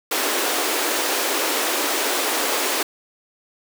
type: high-pass noise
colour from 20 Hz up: pink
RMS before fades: -22 dBFS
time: 0.11-2.83 s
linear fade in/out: 5 ms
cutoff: 290 Hz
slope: 48 dB/octave
effects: none